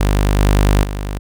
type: tone with level steps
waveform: sawtooth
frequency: 50 Hz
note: G1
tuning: 35 cents sharp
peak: -8 / -6 / -17 dBFS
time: 0-1.19 s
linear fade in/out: 10 ms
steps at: 0.39 / 0.83 s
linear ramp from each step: 2 ms
effects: none